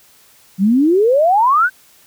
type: exponential sweep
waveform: sine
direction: up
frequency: 181.2 to 1568 Hz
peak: -9 dBFS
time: 0.58-1.7 s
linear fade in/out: 50 ms
effects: white hiss -49 dBFS RMS until 2.06 s